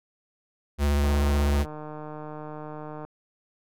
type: tone with vibrato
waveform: square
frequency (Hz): 71.9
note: D2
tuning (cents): -36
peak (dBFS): -21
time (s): 0.78-1.66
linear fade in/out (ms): 50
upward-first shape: sine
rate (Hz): 16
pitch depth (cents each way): 29
type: click train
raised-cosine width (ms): 1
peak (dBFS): -25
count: 308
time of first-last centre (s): 1.03-3.05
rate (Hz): 152
effects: none